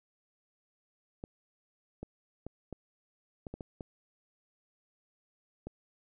clicks, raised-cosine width 2 ms, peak -27 dBFS, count 9, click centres 1.239 / 2.03 / 2.466 / 2.727 / 3.468 / 3.54 / 3.608 / 3.808 / 5.67 s, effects none

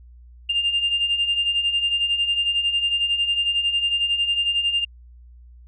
sine beating tone pair, 2794 / 2805 Hz, F7 / F7, 0 / +7 cents, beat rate 11 Hz, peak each -25 / -19 dBFS, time 0.49-4.85 s, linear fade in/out 10 ms, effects tanh soft clip ceiling -13 dBFS + added 60 Hz sine -43 dBFS peak until 5.67 s

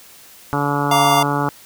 harmonic tone, 143.6 Hz, D3, 39 cents flat, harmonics 1 / 2 / 3 / 4 / 5 / 6 / 7 / 8 / 9 / 10, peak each -23 / -23 / -27 / -29 / -29 / -23 / -29 / -26 / -28 / -29 dBFS, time 0.53-1.49 s, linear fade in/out 0 ms
square chord, Bb major, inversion second, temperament just, 699.2 / 932.3 / 1165.4 Hz, F5 / Bb5 / D6, +2 / 0 / -14 cents, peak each -18 / -18 / -20 dBFS, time 0.91-1.23 s, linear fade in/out 5 ms
effects white hiss -44 dBFS RMS until 1.65 s

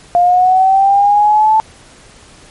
sine linear sweep, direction up, 698.5 to 880 Hz, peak -6 dBFS, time 0.15-1.6 s, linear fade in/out 0 ms, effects pink hiss -41 dBFS RMS until 2.5 s + MP3 48 kbps

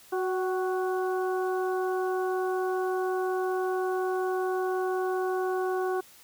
harmonic tone with a mistuned harmonic, 370 Hz, F#4, in tune, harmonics 1 / 2 / 3 / 4, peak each -27 / -33 / -37 / -39 dBFS, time 0.12-6.01 s, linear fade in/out 10 ms, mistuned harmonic 2, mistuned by +33 cents, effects white hiss -54 dBFS RMS until 6.23 s

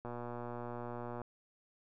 click train, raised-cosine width 1 ms, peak -29 dBFS, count 141, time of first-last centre 0.05-1.217 s, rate 120 Hz, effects none

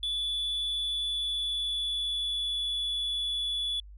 sine tone with pitch glide, 3453 to 3429 Hz, A7 to A7, -33 to -45 cents, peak -26 dBFS, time 0.03-3.8 s, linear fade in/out 2 ms, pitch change -12 cents, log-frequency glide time 0.85-2.66 s, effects tanh soft clip ceiling -27 dBFS + added 50 Hz sine -45 dBFS peak until 3.97 s

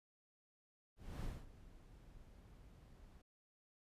brown noise with ADSR envelope, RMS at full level -43 dBFS, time 0.96-3.22 s, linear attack 270 ms, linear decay 220 ms, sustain -17 dB, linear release 8 ms, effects resampled to 32000 Hz

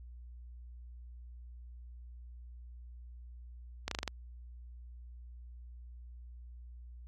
slowing click train, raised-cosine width 0.2 ms, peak -17 dBFS, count 6, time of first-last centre 3.88-4.077 s, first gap 33 ms, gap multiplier 1.09, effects added 60 Hz sine -47 dBFS peak until 7.07 s + AAC 48 kbps

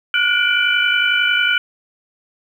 sine tone cluster, 1429 / 1480 / 2345 / 2990 Hz, F6 / F#6 / D7 / F#7, +39 / 0 / -3 / +17 cents, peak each -19 dBFS, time 0.14-1.58 s, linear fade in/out 2 ms, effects 8-bit

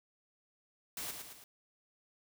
white noise with echo, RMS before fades -41 dBFS, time 0.97-1.11 s, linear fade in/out 2 ms, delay 110 ms, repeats 3, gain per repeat -5 dB, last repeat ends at 1.44 s, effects none

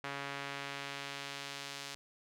sawtooth tone with band-pass filter sweep, 140 Hz, C#3, 18 cents sharp, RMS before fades -43 dBFS, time 0.04-1.95 s, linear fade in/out 0 ms, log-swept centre 1800 to 4700 Hz, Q 0.87, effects none

